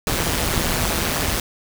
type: noise with amplitude modulation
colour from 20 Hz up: pink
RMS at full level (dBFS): -18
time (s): 0.07-1.4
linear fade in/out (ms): 2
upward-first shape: sine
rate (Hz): 160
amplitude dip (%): 75
effects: none